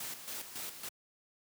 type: noise with tremolo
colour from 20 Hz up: white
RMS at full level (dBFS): -41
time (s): 0-0.89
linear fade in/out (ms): 5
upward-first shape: square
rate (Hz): 3.6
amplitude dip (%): 60
effects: high-pass 100 Hz 12 dB/octave